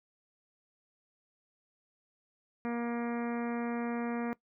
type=harmonic tone; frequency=236.5 Hz; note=A#3; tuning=25 cents sharp; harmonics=1 / 2 / 3 / 4 / 5 / 6 / 7 / 8 / 9 / 10; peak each=-33 / -39 / -43 / -45 / -47 / -49 / -50 / -51 / -52 / -53 dBFS; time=2.65-4.33 s; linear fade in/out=0 ms; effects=noise-tail reverb RT60 0.1 s tail -20 dB re dry